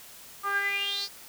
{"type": "tone with band-pass filter sweep", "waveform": "sawtooth", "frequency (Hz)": 400, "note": "G4", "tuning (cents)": 35, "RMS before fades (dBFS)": -29, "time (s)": [0.43, 1.09], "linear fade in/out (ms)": 50, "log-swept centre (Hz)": [1200, 5000], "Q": 9.2, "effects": ["white hiss -48 dBFS RMS until 1.28 s"]}